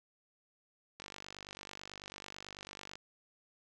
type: click train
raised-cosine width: 0.2 ms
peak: -28 dBFS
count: 97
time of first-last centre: 1-2.955 s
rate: 49.1 Hz
effects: none